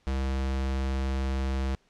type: tone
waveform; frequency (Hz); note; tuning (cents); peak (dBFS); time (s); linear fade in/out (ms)
square; 66.5; C2; +29; -27; 0.07-1.75; 0
effects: pink hiss -67 dBFS RMS until 1.89 s + low-pass 6000 Hz 12 dB/octave